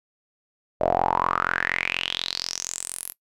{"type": "tone with band-pass filter sweep", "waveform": "sawtooth", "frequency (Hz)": 44.16, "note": "F1", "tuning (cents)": 20, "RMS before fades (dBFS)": -26, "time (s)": [0.8, 3.13], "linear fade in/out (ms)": 20, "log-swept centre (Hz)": [600, 12000], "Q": 7.1, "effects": ["noise-tail reverb RT60 0.1 s tail -20 dB re dry"]}